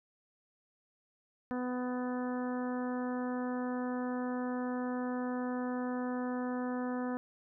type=harmonic tone; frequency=249.7 Hz; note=B3; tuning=19 cents sharp; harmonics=1 / 2 / 3 / 4 / 5 / 6 / 7; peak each=-34 / -40 / -44 / -46 / -48 / -50 / -51 dBFS; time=1.51-7.17 s; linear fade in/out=0 ms; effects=none